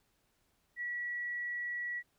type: tone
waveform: sine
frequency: 1935 Hz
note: B6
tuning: 36 cents flat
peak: -35 dBFS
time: 0.76-2.03 s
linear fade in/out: 50 ms
effects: pink hiss -75 dBFS RMS until 2.18 s